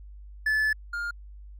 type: tone pair in turn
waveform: triangle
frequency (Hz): 1734 / 1410.8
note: A6 / F6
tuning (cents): -26 / +17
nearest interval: major third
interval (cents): 357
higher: first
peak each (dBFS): -20 / -27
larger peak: first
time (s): 0.46-0.73 / 0.93-1.11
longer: first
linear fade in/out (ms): 5
effects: added 50 Hz sine -42 dBFS peak until 1.59 s